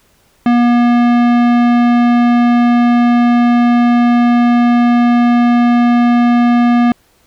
sine tone with tanh clipping, 240 Hz, B3, 49 cents flat, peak -9 dBFS, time 0.46-6.92 s, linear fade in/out 2 ms, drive 18 dB, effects pink hiss -53 dBFS RMS until 7.26 s

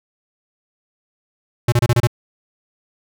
square tone bursts, 120 Hz, B2, 49 cents flat, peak -12 dBFS, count 6, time 1.68-2.072 s, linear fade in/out 5 ms, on 42 ms, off 28 ms, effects none

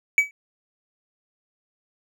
triangle tone with exponential decay, 2283 Hz, D7, 50 cents flat, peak -8 dBFS, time 0.18-0.31 s, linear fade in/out 1 ms, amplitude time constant 28 ms, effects none

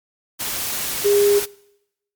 sine tone in noise, 407.4 Hz, G#4, 33 cents flat, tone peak -13 dBFS, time 1.04-1.4 s, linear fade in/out 20 ms, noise white, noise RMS -25 dBFS, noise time 0.39-1.46 s, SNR +9 dB, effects noise-tail reverb RT60 0.8 s tail -22 dB re dry + MP3 96 kbps

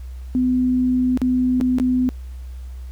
sine tone with dropouts, 252.8 Hz, B3, 41 cents sharp, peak -15 dBFS, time 0.35-2.09 s, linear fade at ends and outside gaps 0 ms, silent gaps 1.174-1.217 / 1.602-1.611 / 1.785-1.799 s, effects added 63 Hz sine -30 dBFS peak until 2.91 s + pink hiss -54 dBFS RMS until 2.91 s

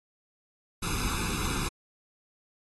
pink noise with comb filter, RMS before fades -31 dBFS, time 0.82-1.69 s, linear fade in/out 10 ms, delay 0.79 ms, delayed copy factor +1, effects AAC 32 kbps

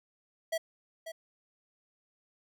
square tone with echo, 652 Hz, E5, 19 cents flat, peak -30 dBFS, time 0.52-0.58 s, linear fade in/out 10 ms, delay 540 ms, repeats 1, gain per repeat -10 dB, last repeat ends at 1.12 s, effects none

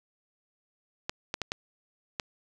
clicks, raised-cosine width 0.2 ms, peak -13 dBFS, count 5, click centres 1.095 / 1.341 / 1.417 / 1.519 / 2.198 s, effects none

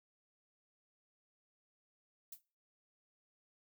violet noise with exponential decay, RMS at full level -43 dBFS, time 2.32-2.42 s, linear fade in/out 5 ms, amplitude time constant 20 ms, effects noise-tail reverb RT60 0.4 s tail -23 dB re dry

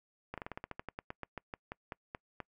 slowing click train, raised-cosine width 0.5 ms, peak -25 dBFS, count 19, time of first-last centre 0.34-2.403 s, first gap 37 ms, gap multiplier 1.12, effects noise-tail reverb RT60 0.1 s tail -26 dB re dry

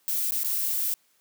violet noise with dropouts, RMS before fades -27 dBFS, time 0.08-0.94 s, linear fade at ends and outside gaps 0 ms, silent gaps 0.309-0.321 / 0.433-0.446 s, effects white hiss -66 dBFS RMS until 1.2 s + high-pass 150 Hz 12 dB/octave

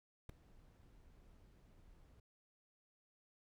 brown noise with ADSR envelope, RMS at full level -41 dBFS, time 0.29-2.2 s, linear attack 5 ms, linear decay 4 ms, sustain -23 dB, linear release 4 ms, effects none

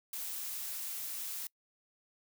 blue noise, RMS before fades -40 dBFS, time 0.13-1.47 s, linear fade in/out 2 ms, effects noise-tail reverb RT60 0.1 s tail -25 dB re dry

